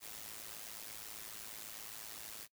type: noise with amplitude modulation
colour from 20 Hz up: white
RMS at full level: -45 dBFS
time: 0-2.48 s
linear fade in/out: 50 ms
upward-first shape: sine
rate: 108 Hz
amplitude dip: 75%
effects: noise-tail reverb RT60 0.1 s tail -22 dB re dry